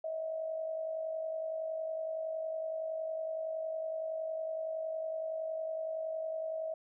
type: tone with amplitude modulation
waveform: sine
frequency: 641 Hz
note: E5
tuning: 49 cents flat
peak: -32 dBFS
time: 0.04-6.74 s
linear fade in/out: 5 ms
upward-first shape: sine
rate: 50.8 Hz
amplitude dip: 50%
effects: none